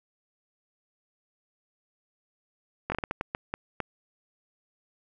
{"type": "slowing click train", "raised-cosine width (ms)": 0.5, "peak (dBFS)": -14, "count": 10, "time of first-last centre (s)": [2.9, 3.803], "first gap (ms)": 20, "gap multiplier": 1.38, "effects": []}